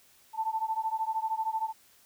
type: beating tone pair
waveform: sine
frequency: 880 / 893 Hz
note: A5 / A5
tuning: 0 / +25 cents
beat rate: 13 Hz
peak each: -31 / -32 dBFS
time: 0.33-1.73 s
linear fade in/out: 50 ms
effects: white hiss -61 dBFS RMS until 2.05 s